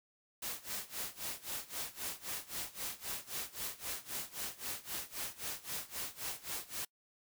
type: noise with tremolo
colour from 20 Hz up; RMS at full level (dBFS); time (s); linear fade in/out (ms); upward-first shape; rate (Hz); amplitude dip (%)
white; -39; 0.42-6.85; 5; sine; 3.8; 90
effects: noise-tail reverb RT60 0.1 s tail -25 dB re dry